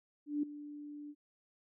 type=tone with ADSR envelope; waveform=sine; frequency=293.7 Hz; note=D4; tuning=in tune; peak=-29 dBFS; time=0.26-1.15 s; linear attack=170 ms; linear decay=5 ms; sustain=-15 dB; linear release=51 ms; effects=none